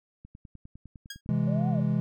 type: click train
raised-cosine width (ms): 5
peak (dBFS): -34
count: 11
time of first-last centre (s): 0.25-1.261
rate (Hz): 9.89
type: tone with exponential decay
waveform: 15% pulse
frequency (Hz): 1634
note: G#6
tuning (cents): -29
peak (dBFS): -27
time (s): 1.1-1.21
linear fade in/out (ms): 5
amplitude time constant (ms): 23
type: chord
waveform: triangle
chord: C augmented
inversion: none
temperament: equal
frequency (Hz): 130.81 / 164.81 / 207.7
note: C3 / E3 / G#3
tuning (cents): 0 / 0 / 0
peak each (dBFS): -26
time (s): 1.29-2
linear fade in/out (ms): 0
type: linear two-way sweep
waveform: sine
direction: up then down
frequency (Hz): 554.4 to 760 to 554.4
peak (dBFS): -35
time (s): 1.47-1.81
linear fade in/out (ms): 10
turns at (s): 1.69
effects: none